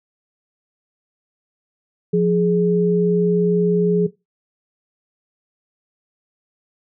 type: tone pair together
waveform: sine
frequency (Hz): 175.92 / 418.4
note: F3 / G#4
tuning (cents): +13 / +13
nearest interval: octave + minor third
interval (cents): 1500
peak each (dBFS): -16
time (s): 2.13-4.07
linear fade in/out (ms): 10
effects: noise-tail reverb RT60 0.2 s tail -17 dB re dry